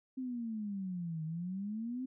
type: exponential two-way sweep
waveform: sine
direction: down then up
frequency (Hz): 263.9 to 155.56 to 263.9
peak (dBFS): -36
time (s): 0.17-2.06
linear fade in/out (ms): 10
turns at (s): 1.24
effects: none